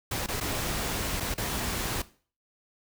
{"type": "noise with dropouts", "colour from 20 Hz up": "pink", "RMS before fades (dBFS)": -31, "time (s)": [0.11, 2.02], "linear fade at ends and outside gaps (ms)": 5, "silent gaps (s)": [[0.263, 0.284], [0.402, 0.409], [1.201, 1.205], [1.342, 1.378]], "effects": ["noise-tail reverb RT60 0.4 s tail -17 dB re dry"]}